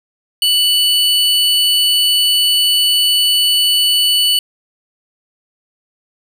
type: tone pair together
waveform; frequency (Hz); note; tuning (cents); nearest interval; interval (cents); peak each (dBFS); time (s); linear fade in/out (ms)
square; 2969 / 4448; F#7 / C#8; +5 / +5; perfect fifth; 700; -12 / -18; 0.42-4.39; 2
effects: none